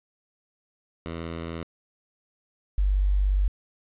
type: tone pair in turn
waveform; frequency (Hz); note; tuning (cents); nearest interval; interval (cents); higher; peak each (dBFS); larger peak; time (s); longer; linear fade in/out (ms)
10% pulse / sine; 83 / 48.58; E2 / G1; +12 / -15; major sixth; 927; first; -24 / -19; second; 1.06-1.63 / 2.78-3.48; second; 0
effects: resampled to 8000 Hz + 9-bit